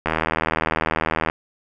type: click train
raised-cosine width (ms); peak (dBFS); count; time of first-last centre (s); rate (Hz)
0.5; -5; 100; 0.06-1.299; 79.9
effects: none